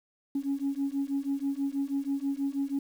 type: beating tone pair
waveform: sine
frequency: 274.4 / 280.6 Hz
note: C#4 / C#4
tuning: -17 / +21 cents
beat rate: 6.2 Hz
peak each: -30 dBFS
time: 0.35-2.79 s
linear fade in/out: 5 ms
effects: tanh soft clip ceiling -22 dBFS + 9-bit